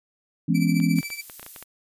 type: chord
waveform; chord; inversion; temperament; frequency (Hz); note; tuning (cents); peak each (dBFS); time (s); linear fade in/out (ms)
sine; C# minor seventh; first; just; 166.31 / 207.9 / 249.5 / 277.2; E3 / G#3 / B3 / C#4; +16 / +2 / +18 / 0; -21 / -25 / -25 / -25; 0.48-1.01; 10
type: tone with tremolo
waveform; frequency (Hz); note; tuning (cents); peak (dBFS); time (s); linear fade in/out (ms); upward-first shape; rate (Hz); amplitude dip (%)
sawtooth; 2321; D7; -21; -25; 0.54-1.22; 20; triangle; 14; 85
type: clicks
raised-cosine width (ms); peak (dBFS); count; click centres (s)
0.3; -24; 10; 0.801 / 0.987 / 1.03 / 1.103 / 1.298 / 1.396 / 1.429 / 1.464 / 1.562 / 1.626
type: noise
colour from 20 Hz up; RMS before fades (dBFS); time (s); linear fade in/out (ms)
violet; -40; 0.95-1.64; 10
effects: resampled to 32000 Hz